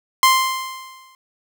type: tone with exponential decay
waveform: sawtooth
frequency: 1046.5 Hz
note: C6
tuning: in tune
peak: -5 dBFS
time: 0.23-1.15 s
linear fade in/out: 1 ms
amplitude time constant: 200 ms
effects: none